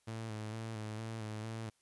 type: tone with vibrato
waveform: sawtooth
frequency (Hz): 110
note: A2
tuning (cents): 0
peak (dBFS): -36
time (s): 0.07-1.7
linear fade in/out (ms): 10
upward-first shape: square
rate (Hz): 2.2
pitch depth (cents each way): 35
effects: white hiss -75 dBFS RMS until 1.81 s + resampled to 24000 Hz